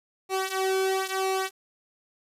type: tone with flanger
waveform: sawtooth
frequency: 381.2 Hz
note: G4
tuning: 48 cents flat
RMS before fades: -27 dBFS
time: 0.29-1.51 s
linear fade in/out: 50 ms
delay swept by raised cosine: 2 to 3.7 ms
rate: 1 Hz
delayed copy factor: -0.8
effects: resampled to 32000 Hz + 10-bit